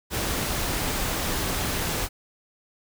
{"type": "noise", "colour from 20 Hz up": "pink", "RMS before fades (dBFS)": -27, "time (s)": [0.1, 2.09], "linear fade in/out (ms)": 50, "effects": []}